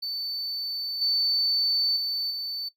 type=tone with level steps; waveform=triangle; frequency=4522 Hz; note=C#8; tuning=34 cents sharp; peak=-28 / -19 / -25 / -29 dBFS; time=0.02-2.69 s; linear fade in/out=10 ms; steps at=1.01 / 1.96 / 2.3 s; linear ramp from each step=10 ms; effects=noise-tail reverb RT60 0.1 s tail -19 dB re dry + tanh soft clip ceiling -19 dBFS